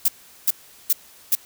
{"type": "noise bursts", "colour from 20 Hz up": "violet", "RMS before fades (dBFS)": -17, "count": 4, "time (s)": [0.05, 1.352], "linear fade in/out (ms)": 5, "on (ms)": 33, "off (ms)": 390, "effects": ["white hiss -49 dBFS RMS until 1.45 s"]}